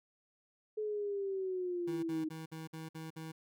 sine linear sweep, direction down, 431 to 311.1 Hz, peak -34 dBFS, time 0.77-2.29 s, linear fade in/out 10 ms
25% pulse tone bursts, 160 Hz, D#3, 49 cents sharp, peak -39 dBFS, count 7, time 1.87-3.32 s, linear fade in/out 10 ms, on 160 ms, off 55 ms
effects none

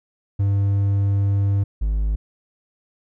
triangle tone pair in turn, 99.6 / 52.28 Hz, G2 / G#1, +28 / +12 cents, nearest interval major seventh, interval 1116 cents, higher first, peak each -14 / -16 dBFS, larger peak first, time 0.39-1.64 / 1.81-2.16 s, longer first, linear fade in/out 10 ms, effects none

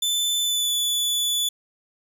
sawtooth tone with pitch glide, 3520 to 3460 Hz, A7 to A7, 0 to -30 cents, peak -18 dBFS, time 0.02-1.49 s, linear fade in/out 5 ms, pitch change -30 cents, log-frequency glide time 0.41-0.74 s, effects 9-bit

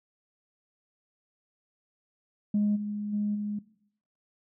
sine tone with level steps, 207.7 Hz, G#3, in tune, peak -21 / -30 / -25 / -29 dBFS, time 2.54-3.59 s, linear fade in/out 5 ms, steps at 2.75 / 3.12 / 3.34 s, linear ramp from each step 20 ms, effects noise-tail reverb RT60 0.7 s tail -19 dB re dry + tanh soft clip ceiling -19 dBFS

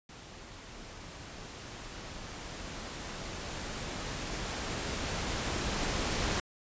pink noise with level ramp, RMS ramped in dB -49 to -31 dBFS, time 0.09-6.4 s, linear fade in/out 2 ms, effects resampled to 16000 Hz

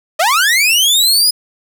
sawtooth linear sweep, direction up, 587.3 to 5060 Hz, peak -6 dBFS, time 0.19-1.31 s, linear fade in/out 10 ms, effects none

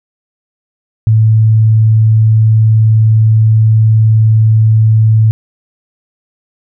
sine tone, 110.1 Hz, A2, 2 cents sharp, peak -4 dBFS, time 1.07-5.31 s, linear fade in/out 0 ms, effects none

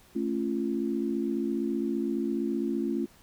sine chord, A augmented, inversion none, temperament just, 220 / 275 / 343.8 Hz, A3 / C#4 / E#4, 0 / -14 / -27 cents, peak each -31 dBFS, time 0.15-3.06 s, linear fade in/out 10 ms, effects pink hiss -58 dBFS RMS until 3.22 s

